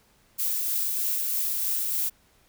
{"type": "noise with tremolo", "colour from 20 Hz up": "violet", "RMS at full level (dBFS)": -26, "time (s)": [0.38, 2.1], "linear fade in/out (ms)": 20, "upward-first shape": "triangle", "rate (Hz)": 3.2, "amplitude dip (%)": 25, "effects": ["pink hiss -62 dBFS RMS until 2.48 s"]}